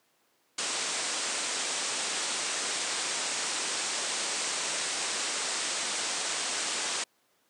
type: low-pass noise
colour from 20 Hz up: white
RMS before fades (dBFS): -32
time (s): 0.58-7.04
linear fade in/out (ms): 5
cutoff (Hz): 9000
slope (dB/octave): 96
effects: pink hiss -69 dBFS RMS until 7.49 s + high-pass 300 Hz 12 dB/octave